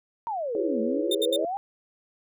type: exponential two-way sweep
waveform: sine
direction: down then up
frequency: 958 to 216.8 to 820 Hz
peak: -27 dBFS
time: 0.27-1.57 s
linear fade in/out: 0 ms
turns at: 0.81 s
type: chord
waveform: sine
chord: C# minor seventh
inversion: first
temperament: equal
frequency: 329.6 / 415.3 / 493.9 / 554.4 Hz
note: E4 / G#4 / B4 / C#5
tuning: 0 / 0 / 0 / 0 cents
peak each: -31 dBFS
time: 0.55-1.45 s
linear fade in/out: 2 ms
type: tone bursts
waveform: 45% pulse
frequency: 3626 Hz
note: A#7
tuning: 49 cents flat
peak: -25 dBFS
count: 3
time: 1.11-1.363 s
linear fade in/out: 5 ms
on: 39 ms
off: 68 ms
effects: none